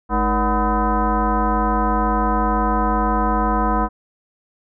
sine tone with frequency modulation, 476.9 Hz, A#4, 39 cents sharp, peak -15 dBFS, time 0.09-3.89 s, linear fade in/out 50 ms, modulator 264 Hz, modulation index 2.9, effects none

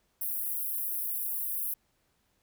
pink high-pass noise, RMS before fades -33 dBFS, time 0.21-1.74 s, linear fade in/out 5 ms, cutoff 11000 Hz, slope 48 dB/octave, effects pink hiss -73 dBFS RMS until 2.42 s

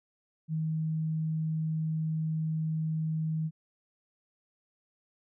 sine tone, 158.3 Hz, D#3, 30 cents sharp, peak -28 dBFS, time 0.48-3.51 s, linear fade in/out 50 ms, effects none

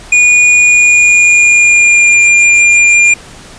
square tone with pitch glide, 2449 to 2401 Hz, D#7 to D7, -28 to +38 cents, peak -4 dBFS, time 0.12-3.14 s, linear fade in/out 5 ms, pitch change -34 cents, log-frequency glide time 0.58-2.18 s, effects pink hiss -33 dBFS RMS until 3.58 s + resampled to 22050 Hz

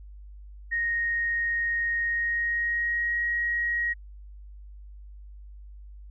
sine tone with pitch glide, 1864.7 to 1892.9 Hz, A#6 to A#6, 0 to +26 cents, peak -24 dBFS, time 0.71-3.94 s, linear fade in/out 20 ms, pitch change +26 cents, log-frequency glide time 2.04-3.19 s, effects added 50 Hz sine -42 dBFS peak until 6.1 s

